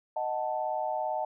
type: chord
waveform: sine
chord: D# diminished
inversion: none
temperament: equal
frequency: 622.3 / 740 / 880 Hz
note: D#5 / F#5 / A5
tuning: 0 / 0 / 0 cents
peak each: -33 dBFS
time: 0.16-1.25 s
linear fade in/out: 5 ms
effects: none